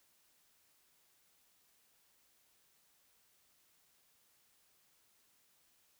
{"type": "silence", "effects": ["white hiss -72 dBFS RMS until 5.99 s"]}